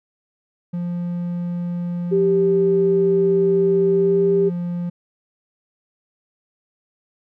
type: tone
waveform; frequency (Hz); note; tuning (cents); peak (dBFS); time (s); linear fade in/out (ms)
triangle; 174.61; F3; 0; -20; 0.73-4.9; 10
type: tone with pitch glide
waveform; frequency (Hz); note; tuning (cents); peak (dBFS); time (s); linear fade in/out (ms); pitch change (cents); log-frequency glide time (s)
sine; 392 to 396.3; G4 to G4; 0 to +19; -14; 2.11-4.5; 20; +19; 3.93-4.24
effects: none